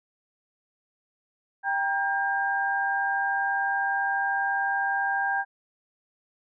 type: tone cluster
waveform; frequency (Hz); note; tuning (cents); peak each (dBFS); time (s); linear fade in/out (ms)
sine; 788 / 942 / 1603; G5 / A#5 / G6; +9 / +18 / +38; -27 / -34 / -26; 1.63-5.45; 50
effects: none